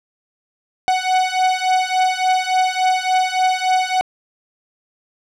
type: beating tone pair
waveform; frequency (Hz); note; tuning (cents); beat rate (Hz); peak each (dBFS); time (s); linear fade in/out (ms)
45% pulse; 742 / 745.5; F#5 / F#5; +5 / +13; 3.5; -18; 0.88-4.01; 0
effects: low-pass 6000 Hz 12 dB/octave